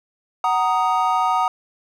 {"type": "chord", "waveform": "triangle", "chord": "D# minor", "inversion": "first", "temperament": "just", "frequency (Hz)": [746.7, 933.4, 1244.5], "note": ["F#5", "A#5", "D#6"], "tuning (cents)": [16, 2, 0], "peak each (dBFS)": -19, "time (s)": [0.44, 1.48], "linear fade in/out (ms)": 2, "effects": []}